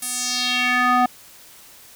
square tone with band-pass filter sweep, 248.7 Hz, B3, 12 cents sharp, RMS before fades -20 dBFS, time 0.02-1.06 s, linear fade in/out 5 ms, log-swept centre 11000 to 880 Hz, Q 2.4, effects white hiss -46 dBFS RMS until 1.95 s

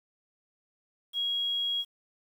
sine tone, 3300 Hz, G#7, 12 cents flat, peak -27 dBFS, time 1.13-1.85 s, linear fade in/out 50 ms, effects 9-bit

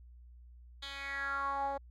10% pulse tone with band-pass filter sweep, 277.2 Hz, C#4, in tune, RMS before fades -37 dBFS, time 0.82-1.78 s, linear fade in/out 10 ms, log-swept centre 3400 to 650 Hz, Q 5, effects added 60 Hz sine -52 dBFS peak until 1.9 s

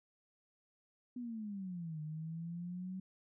sine exponential two-way sweep, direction down then up, 250.9 to 152 to 189.4 Hz, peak -40 dBFS, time 1.16-3 s, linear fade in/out 5 ms, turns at 2.01 s, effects none

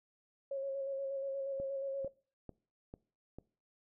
sine tone with vibrato, 546 Hz, C#5, 26 cents flat, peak -35 dBFS, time 0.51-2.08 s, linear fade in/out 5 ms, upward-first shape square, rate 8.4 Hz, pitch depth 19 cents each way
click train, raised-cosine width 2 ms, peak -33 dBFS, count 5, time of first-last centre 1.6-3.386 s, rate 2.24 Hz
effects noise-tail reverb RT60 0.4 s tail -22 dB re dry

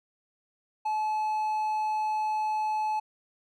triangle tone, 860 Hz, A5, 40 cents flat, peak -24 dBFS, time 0.85-3 s, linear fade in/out 10 ms, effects none

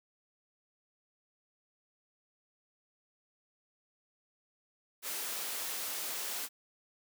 white high-pass noise, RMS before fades -38 dBFS, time 5.02-6.49 s, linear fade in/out 50 ms, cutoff 310 Hz, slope 12 dB/octave, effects none

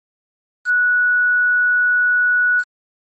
sine tone with quantisation, 1470 Hz, F#6, 12 cents flat, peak -12 dBFS, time 0.65-2.64 s, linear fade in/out 50 ms, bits 6, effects MP3 32 kbps

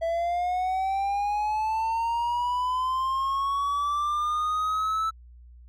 triangle linear sweep, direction up, 658 to 1318.5 Hz, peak -22 dBFS, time 0.01-5.11 s, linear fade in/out 20 ms, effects added 60 Hz sine -46 dBFS peak until 5.68 s

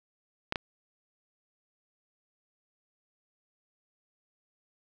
clicks, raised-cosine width 0.3 ms, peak -13 / -14 dBFS, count 2, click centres 0.524 / 0.558 s, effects none

